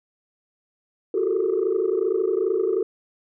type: tone cluster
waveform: sine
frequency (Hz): 348 / 378.7 / 431.5 / 454.1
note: F4 / F#4 / A4 / A#4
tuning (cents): -6 / +40 / -34 / -45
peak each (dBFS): -27 / -22 / -24 / -26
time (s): 1.14-2.83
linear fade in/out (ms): 5
effects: tanh soft clip ceiling -13 dBFS